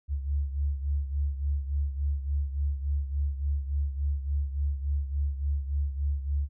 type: beating tone pair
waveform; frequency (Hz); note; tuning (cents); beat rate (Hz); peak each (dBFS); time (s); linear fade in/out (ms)
sine; 70.3 / 73.8; C#2 / D2; +25 / +9; 3.5; -27 / -33; 0.08-6.49; 50
effects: none